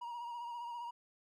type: tone with vibrato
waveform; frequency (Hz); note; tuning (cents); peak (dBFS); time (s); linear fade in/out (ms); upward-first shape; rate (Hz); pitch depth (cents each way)
triangle; 950; A#5; +33; -39; 0.01-0.91; 10; sine; 15; 36
effects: none